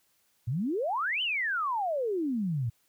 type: exponential two-way sweep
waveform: sine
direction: up then down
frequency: 108.4 to 3100 to 108.4 Hz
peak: -27 dBFS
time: 0.47-2.7 s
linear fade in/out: 10 ms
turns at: 1.22 s
effects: white hiss -70 dBFS RMS until 2.88 s